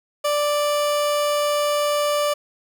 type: tone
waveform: 30% pulse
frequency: 587.3 Hz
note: D5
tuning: in tune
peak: -16 dBFS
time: 0.24-2.34 s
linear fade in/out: 10 ms
effects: none